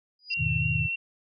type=tone with exponential growth; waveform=sine; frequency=4909 Hz; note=D#8; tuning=24 cents flat; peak=-28 dBFS; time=0.19-0.34 s; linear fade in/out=2 ms; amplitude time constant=32 ms
type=tone with vibrato; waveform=sine; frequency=2726 Hz; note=F7; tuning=43 cents flat; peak=-27 dBFS; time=0.3-0.96 s; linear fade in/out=10 ms; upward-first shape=sine; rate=3.2 Hz; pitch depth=18 cents each way
type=chord; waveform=sine; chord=E major seventh; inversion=none; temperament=just; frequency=82.41 / 103.01 / 123.61 / 154.51 Hz; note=E2 / G#2 / B2 / D#3; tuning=0 / -14 / +2 / -12 cents; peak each=-33 / -32 / -30 / -29 dBFS; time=0.37-0.89 s; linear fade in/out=50 ms
effects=none